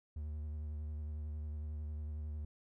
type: tone with vibrato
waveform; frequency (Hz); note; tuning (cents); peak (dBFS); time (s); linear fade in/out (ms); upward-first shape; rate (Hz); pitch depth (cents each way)
triangle; 75.6; D#2; -49; -37; 0.16-2.45; 5; sine; 11; 35
effects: none